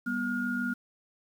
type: tone cluster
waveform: sine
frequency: 197.7 / 244.3 / 1424 Hz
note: G3 / B3 / F6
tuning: +15 / -19 / +33 cents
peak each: -36 / -31 / -32 dBFS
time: 0.06-0.74 s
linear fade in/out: 10 ms
effects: 9-bit